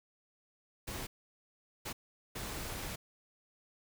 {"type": "noise bursts at uneven times", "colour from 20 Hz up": "pink", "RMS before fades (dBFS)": -41, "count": 3, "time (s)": [[0.87, 1.07], [1.85, 1.93], [2.35, 2.96]], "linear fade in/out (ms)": 10, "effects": []}